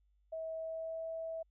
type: tone with pitch glide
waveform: sine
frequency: 645 to 651.7 Hz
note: E5 to E5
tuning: -38 to -20 cents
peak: -38 dBFS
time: 0.32-1.43 s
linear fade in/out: 10 ms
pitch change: +18 cents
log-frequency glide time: 0.54-1.06 s
effects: added 50 Hz sine -69 dBFS peak until 1.5 s